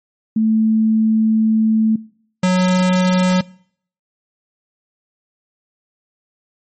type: tone pair in turn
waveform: sine / square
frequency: 220 / 183.51 Hz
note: A3 / F#3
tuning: 0 / -14 cents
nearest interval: minor third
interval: 314 cents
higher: first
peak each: -12 dBFS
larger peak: neither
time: 0.36-1.96 / 2.43-3.41 s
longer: first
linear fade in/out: 5 ms
effects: noise-tail reverb RT60 0.6 s tail -22 dB re dry + MP3 32 kbps